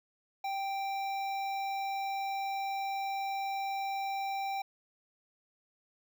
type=tone with notch filter; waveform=square; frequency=784 Hz; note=G5; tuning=in tune; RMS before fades=-35 dBFS; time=0.44-4.62 s; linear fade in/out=5 ms; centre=9400 Hz; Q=0.55; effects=none